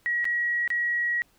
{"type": "tone with dropouts", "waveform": "sine", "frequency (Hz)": 1910, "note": "A#6", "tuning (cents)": 42, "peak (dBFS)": -23, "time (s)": [0.06, 1.22], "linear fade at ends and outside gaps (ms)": 0, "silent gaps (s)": [[0.244, 0.253], [0.677, 0.703]], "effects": ["pink hiss -63 dBFS RMS until 1.38 s"]}